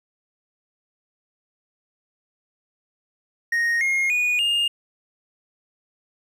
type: tone with pitch steps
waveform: triangle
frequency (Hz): 1864.7 / 2142 / 2460 / 2826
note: A#6 / C7 / D#7 / F7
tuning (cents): 0 / +40 / -20 / +20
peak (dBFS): -17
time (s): 3.52-4.68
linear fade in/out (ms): 5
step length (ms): 290
effects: none